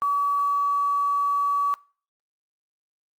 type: tone with quantisation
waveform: sine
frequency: 1140 Hz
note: C#6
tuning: 48 cents sharp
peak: -20 dBFS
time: 0.02-1.74 s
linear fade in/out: 0 ms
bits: 8
effects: noise-tail reverb RT60 0.4 s tail -23 dB re dry + Opus 24 kbps